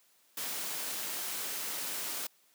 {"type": "noise", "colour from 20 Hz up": "white", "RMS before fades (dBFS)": -37, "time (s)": [0.37, 2.27], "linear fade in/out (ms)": 5, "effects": ["white hiss -67 dBFS RMS until 2.54 s", "high-pass 200 Hz 12 dB/octave"]}